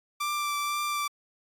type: tone with vibrato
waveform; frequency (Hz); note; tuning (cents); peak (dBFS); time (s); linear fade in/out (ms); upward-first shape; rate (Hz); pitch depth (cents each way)
sawtooth; 1174.7; D6; 0; -24; 0.2-1.08; 10; triangle; 2; 16
effects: AAC 64 kbps